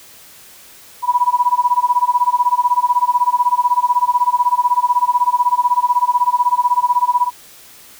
sine tone with tremolo, 980 Hz, B5, 14 cents flat, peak -8 dBFS, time 1.02-7.31 s, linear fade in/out 50 ms, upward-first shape sine, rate 16 Hz, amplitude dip 95%, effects white hiss -42 dBFS RMS until 7.99 s

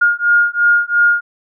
sine beating tone pair, 1420 / 1422.9 Hz, F6 / F6, +28 / +32 cents, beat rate 2.9 Hz, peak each -13 dBFS, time 0.01-1.21 s, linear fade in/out 10 ms, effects none

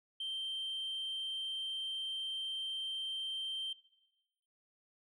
sine tone, 3136 Hz, G7, in tune, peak -35 dBFS, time 0.2-3.73 s, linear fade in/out 5 ms, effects noise-tail reverb RT60 1.0 s tail -18 dB re dry + tanh soft clip ceiling -35 dBFS

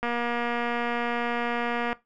click train, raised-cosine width 0.5 ms, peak -14 dBFS, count 453, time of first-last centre 0.03-1.929 s, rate 238 Hz, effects noise-tail reverb RT60 0.2 s tail -19 dB re dry

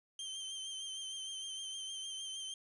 sawtooth tone with vibrato, 3131 Hz, G7, 3 cents flat, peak -38 dBFS, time 0.19-2.54 s, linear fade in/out 2 ms, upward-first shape triangle, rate 6.5 Hz, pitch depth 41 cents each way, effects resampled to 24000 Hz + 11-bit

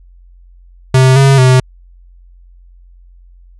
square tone with pitch steps, 130.5 / 136.5 / 128.8 Hz, C3 / C#3 / C3, -4 / -26 / -27 cents, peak -5 dBFS, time 0.94-1.6 s, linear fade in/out 5 ms, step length 220 ms, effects added 44 Hz sine -38 dBFS peak until 3.59 s + resampled to 24000 Hz

